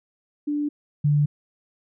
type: tone pair in turn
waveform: sine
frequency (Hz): 293.7 / 146.85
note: D4 / D3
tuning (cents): 0 / 0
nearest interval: octave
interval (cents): 1200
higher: first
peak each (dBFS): -22 / -16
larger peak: second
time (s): 0.47-0.69 / 1.04-1.26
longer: neither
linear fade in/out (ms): 10
effects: none